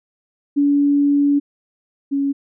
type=tone pair in turn; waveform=sine; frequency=285.6 / 278.8 Hz; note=D4 / C#4; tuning=-48 / +10 cents; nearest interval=unison; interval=42 cents; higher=first; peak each=-12 / -16 dBFS; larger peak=first; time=0.56-1.4 / 2.11-2.33 s; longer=first; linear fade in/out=20 ms; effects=none